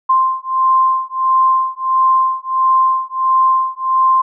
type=beating tone pair; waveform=sine; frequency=1046.5 / 1048 Hz; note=C6 / C6; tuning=0 / +2 cents; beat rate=1.5 Hz; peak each=-14 dBFS; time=0.09-4.22 s; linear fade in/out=10 ms; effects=none